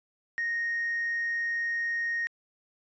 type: tone with hard clipping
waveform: triangle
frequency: 1862 Hz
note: A#6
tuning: 2 cents flat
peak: -27 dBFS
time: 0.38-2.27 s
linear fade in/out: 0 ms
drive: 2 dB
effects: resampled to 16000 Hz